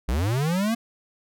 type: linear sweep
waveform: square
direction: up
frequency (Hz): 51.91 to 235.5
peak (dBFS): -22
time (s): 0.08-0.75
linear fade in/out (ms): 10
effects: none